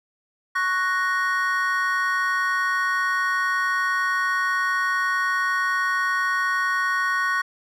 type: chord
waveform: triangle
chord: F# major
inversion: second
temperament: equal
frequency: 1108.7 / 1480 / 1864.7 Hz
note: C#6 / F#6 / A#6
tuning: 0 / 0 / 0 cents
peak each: -23 dBFS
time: 0.55-7.42 s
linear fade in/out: 10 ms
effects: none